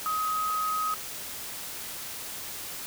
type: tone in noise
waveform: sine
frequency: 1262 Hz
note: D#6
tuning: 24 cents sharp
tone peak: -26 dBFS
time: 0.06-0.94 s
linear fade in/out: 0 ms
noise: white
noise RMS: -38 dBFS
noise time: 0-2.86 s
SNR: +9 dB
effects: none